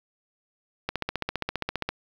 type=click train; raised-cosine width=0.3 ms; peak=-11 dBFS; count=16; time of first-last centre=0.89-1.89 s; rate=15 Hz; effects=7-bit